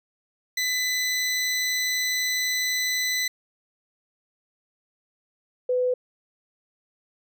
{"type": "tone pair in turn", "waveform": ["20% pulse", "sine"], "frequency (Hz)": [2004, 501], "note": ["B6", "B4"], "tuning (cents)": [25, 25], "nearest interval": "2 octaves", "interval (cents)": 2400, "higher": "first", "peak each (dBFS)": [-18, -20], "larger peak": "first", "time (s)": [[0.57, 3.28], [5.69, 5.94]], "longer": "first", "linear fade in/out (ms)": 5, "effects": []}